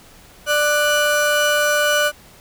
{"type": "tone pair together", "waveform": "35% pulse", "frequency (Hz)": [591.6, 1480], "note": ["D5", "F#6"], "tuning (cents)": [13, 0], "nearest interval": "octave + major third", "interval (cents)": 1587, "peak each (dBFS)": -16, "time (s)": [0.46, 2.12], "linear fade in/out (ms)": 50, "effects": ["pink hiss -46 dBFS RMS until 2.4 s"]}